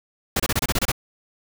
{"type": "noise bursts", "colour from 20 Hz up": "pink", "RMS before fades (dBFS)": -21, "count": 9, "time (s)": [0.36, 0.918], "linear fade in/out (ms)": 5, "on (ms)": 38, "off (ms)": 27, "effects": []}